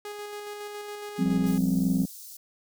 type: tone with tremolo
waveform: sawtooth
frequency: 414.2 Hz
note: G#4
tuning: 5 cents flat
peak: -31 dBFS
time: 0.05-1.58 s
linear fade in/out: 2 ms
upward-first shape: square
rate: 7.2 Hz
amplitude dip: 25%
type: chord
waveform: sine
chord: F suspended second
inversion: none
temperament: just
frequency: 174.61 / 196.44 / 261.9 Hz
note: F3 / G3 / C4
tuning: 0 / +4 / +2 cents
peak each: -26 dBFS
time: 1.18-2.06 s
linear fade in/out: 20 ms
type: click train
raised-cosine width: 2 ms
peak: -28 dBFS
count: 49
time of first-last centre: 1.26-2.051 s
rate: 60.7 Hz
type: high-pass noise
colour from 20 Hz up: white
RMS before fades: -44 dBFS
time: 1.46-2.37 s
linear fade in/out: 5 ms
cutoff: 4700 Hz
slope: 24 dB/octave
effects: none